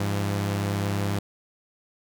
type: tone pair together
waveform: sawtooth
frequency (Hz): 100.84 / 170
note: G2 / F3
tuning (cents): +49 / -46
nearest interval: major sixth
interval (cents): 905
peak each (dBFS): -21 / -28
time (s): 0-1.19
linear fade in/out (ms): 5
effects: none